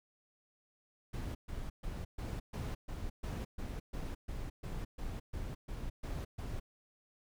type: noise bursts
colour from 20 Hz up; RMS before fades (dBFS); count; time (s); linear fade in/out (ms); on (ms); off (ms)
brown; -40; 16; 1.13-6.6; 10; 220; 130
effects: none